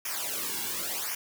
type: noise with flanger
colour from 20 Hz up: white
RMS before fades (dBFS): -33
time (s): 0.05-1.15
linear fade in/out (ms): 5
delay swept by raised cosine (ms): 0.24 to 1.64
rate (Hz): 0.91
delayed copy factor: -0.85
effects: none